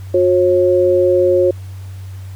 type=tone pair together; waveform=sine; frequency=361.3 / 541.3 Hz; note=F#4 / C#5; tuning=-41 / -41 cents; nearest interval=perfect fifth; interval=700 cents; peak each=-12 dBFS; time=0.14-1.51 s; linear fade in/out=5 ms; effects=added 95 Hz sine -27 dBFS peak until 2.35 s + pink hiss -46 dBFS RMS until 2.35 s